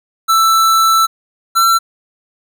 square tone pair in turn, 1325 / 1348.9 Hz, E6 / E6, +9 / +39 cents, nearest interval unison, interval 30 cents, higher second, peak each -9 dBFS, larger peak neither, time 0.28-1.07 / 1.55-1.79 s, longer first, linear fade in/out 20 ms, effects none

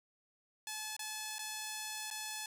5% pulse tone with dropouts, 861 Hz, A5, 38 cents flat, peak -28 dBFS, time 0.67-2.46 s, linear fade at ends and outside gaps 2 ms, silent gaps 0.966-0.992 / 1.384-1.391 / 2.103-2.11 s, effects none

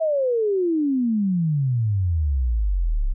sine exponential sweep, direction down, 659.3 to 31.8 Hz, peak -18 dBFS, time 0-3.14 s, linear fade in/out 20 ms, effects none

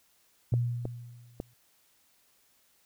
sine tone with exponential decay, 120 Hz, B2, 49 cents flat, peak -22 dBFS, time 0.52-1.54 s, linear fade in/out 5 ms, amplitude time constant 220 ms
clicks, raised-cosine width 2 ms, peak -21 dBFS, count 3, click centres 0.539 / 0.854 / 1.401 s
effects white hiss -67 dBFS RMS until 2.85 s

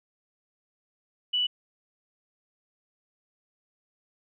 sine tone, 2960 Hz, F#7, in tune, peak -23 dBFS, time 1.33-1.47 s, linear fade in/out 10 ms, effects none

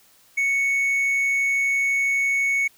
triangle tone, 2217 Hz, C#7, in tune, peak -17 dBFS, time 0.37-2.68 s, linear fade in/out 10 ms, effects white hiss -56 dBFS RMS until 2.77 s

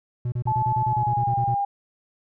triangle tone bursts, 122.1 Hz, B2, 19 cents flat, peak -21 dBFS, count 13, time 0.25-1.545 s, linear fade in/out 5 ms, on 71 ms, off 31 ms
sine tone with pitch glide, 867 to 804.3 Hz, A5 to G5, -26 to +44 cents, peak -21 dBFS, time 0.47-1.65 s, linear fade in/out 5 ms, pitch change -130 cents, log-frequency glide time 0.86-1.33 s
effects none

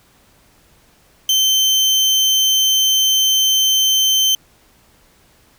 30% pulse tone, 3100 Hz, G7, 20 cents flat, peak -9 dBFS, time 1.29-4.35 s, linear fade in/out 2 ms, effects pink hiss -53 dBFS RMS until 5.58 s

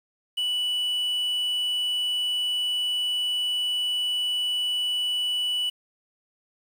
triangle tone with quantisation, 2960 Hz, F#7, in tune, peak -22 dBFS, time 0.37-5.7 s, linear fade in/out 10 ms, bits 8, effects none

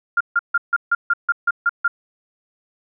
sine tone bursts, 1400 Hz, F6, 4 cents sharp, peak -13 dBFS, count 10, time 0.17-1.88 s, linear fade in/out 5 ms, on 36 ms, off 150 ms, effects none

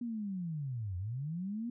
sine linear two-way sweep, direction down then up, 243.7 to 86.2 to 243.7 Hz, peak -35 dBFS, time 0.01-1.7 s, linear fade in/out 5 ms, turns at 0.97 s, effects none

